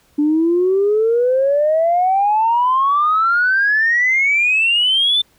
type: exponential sweep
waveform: sine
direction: up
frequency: 290.3 to 3578 Hz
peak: -11 dBFS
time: 0.18-5.22 s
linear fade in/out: 10 ms
effects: tanh soft clip ceiling -7 dBFS + pink hiss -56 dBFS RMS until 5.38 s

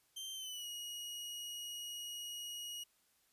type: tone with pitch glide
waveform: sawtooth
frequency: 3136 to 2892 Hz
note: G7 to F#7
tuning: 0 to -40 cents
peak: -40 dBFS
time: 0.16-2.84 s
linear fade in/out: 10 ms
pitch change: -140 cents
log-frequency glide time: 0.33-0.67 s
effects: white hiss -74 dBFS RMS until 3.32 s + resampled to 32000 Hz

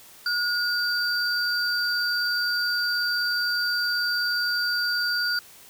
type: tone pair together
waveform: triangle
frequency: 1443 / 4688 Hz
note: F#6 / D8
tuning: -44 / -4 cents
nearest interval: octave + minor sixth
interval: 2040 cents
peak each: -23 / -25 dBFS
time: 0.26-5.39 s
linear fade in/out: 2 ms
effects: white hiss -49 dBFS RMS until 5.69 s

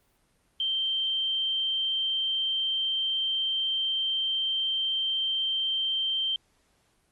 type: tone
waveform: sine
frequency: 3136 Hz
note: G7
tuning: in tune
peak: -25 dBFS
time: 0.6-6.36 s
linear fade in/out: 2 ms
effects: pink hiss -68 dBFS RMS until 7.11 s + Opus 32 kbps

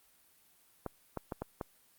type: clicks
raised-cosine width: 1 ms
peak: -22 dBFS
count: 5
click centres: 0.863 / 1.173 / 1.322 / 1.42 / 1.612 s
effects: white hiss -66 dBFS RMS until 1.98 s + Opus 32 kbps

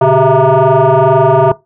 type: tone with frequency modulation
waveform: sine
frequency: 143.1 Hz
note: D3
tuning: 45 cents flat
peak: -4 dBFS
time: 0.01-1.52 s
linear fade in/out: 5 ms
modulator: 264 Hz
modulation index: 3.3
effects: noise-tail reverb RT60 0.2 s tail -20 dB re dry + tanh soft clip ceiling -1 dBFS

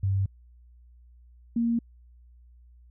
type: tone pair in turn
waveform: sine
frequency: 97.2 / 233.1 Hz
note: G2 / A#3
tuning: -14 / 0 cents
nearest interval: octave + minor third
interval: 1514 cents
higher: second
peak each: -22 dBFS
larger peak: neither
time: 0.03-0.26 / 1.56-1.79 s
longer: neither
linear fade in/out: 5 ms
effects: added 60 Hz sine -51 dBFS peak until 2.9 s

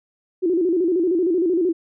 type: tone with vibrato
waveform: sine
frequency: 349.2 Hz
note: F4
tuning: in tune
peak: -16 dBFS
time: 0.42-1.73 s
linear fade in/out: 20 ms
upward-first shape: square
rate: 13 Hz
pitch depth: 100 cents each way
effects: none

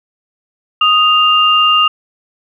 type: tone pair together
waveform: sine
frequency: 1244.5 / 2799 Hz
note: D#6 / F7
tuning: 0 / +3 cents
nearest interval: octave + major second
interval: 1403 cents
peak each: -10 dBFS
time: 0.81-1.88 s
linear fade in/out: 5 ms
effects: none

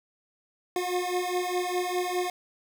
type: beating tone pair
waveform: 25% pulse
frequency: 357.7 / 362.6 Hz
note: F4 / F#4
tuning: +41 / -35 cents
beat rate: 4.9 Hz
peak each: -26 dBFS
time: 0.76-2.3 s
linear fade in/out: 2 ms
effects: none

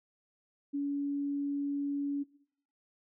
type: tone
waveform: sine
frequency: 283.6 Hz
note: C#4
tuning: 40 cents sharp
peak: -30 dBFS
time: 0.73-2.24 s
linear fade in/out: 20 ms
effects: noise-tail reverb RT60 0.6 s tail -19 dB re dry

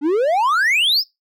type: exponential sweep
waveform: triangle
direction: up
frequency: 276.1 to 5440 Hz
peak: -12 dBFS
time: 0.01-1.04 s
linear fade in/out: 50 ms
effects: noise-tail reverb RT60 0.2 s tail -23 dB re dry

